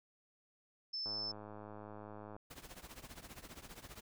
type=tone; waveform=sine; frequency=5274 Hz; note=E8; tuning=in tune; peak=-38 dBFS; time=0.93-1.32 s; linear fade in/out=10 ms
type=click train; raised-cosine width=1 ms; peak=-36 dBFS; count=138; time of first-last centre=1.06-2.365 s; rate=105 Hz
type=noise with tremolo; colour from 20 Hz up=pink; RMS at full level=-49 dBFS; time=2.5-4.01 s; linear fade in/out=10 ms; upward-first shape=triangle; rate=15 Hz; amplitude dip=90%
effects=none